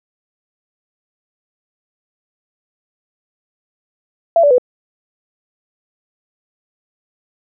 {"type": "tone with pitch steps", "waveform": "sine", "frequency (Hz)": [672, 578.3, 497.6], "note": ["E5", "D5", "B4"], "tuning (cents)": [33, -27, 13], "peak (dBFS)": -7, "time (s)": [4.36, 4.582], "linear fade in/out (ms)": 2, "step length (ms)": 74, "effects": []}